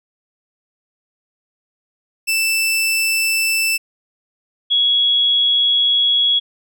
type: tone pair in turn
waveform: sawtooth / sine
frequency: 2652 / 3341 Hz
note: E7 / G#7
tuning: +10 / +10 cents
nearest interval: major third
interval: 400 cents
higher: second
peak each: -12 dBFS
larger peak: neither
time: 2.27-3.78 / 4.7-6.4 s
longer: second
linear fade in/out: 20 ms
effects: none